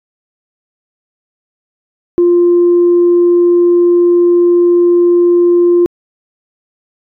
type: tone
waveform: sine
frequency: 349.2 Hz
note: F4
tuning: in tune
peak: -4 dBFS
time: 2.18-5.86 s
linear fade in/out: 0 ms
effects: tanh soft clip ceiling -2 dBFS